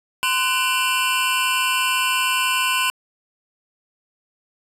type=tone cluster; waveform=square; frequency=1031 / 1494 / 2382 / 2695 / 2921 Hz; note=C6 / F#6 / D7 / E7 / F#7; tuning=-26 / +16 / +24 / +38 / -23 cents; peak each=-23 / -27 / -30 / -24 / -26 dBFS; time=0.23-2.9 s; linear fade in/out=0 ms; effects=resampled to 32000 Hz + 8-bit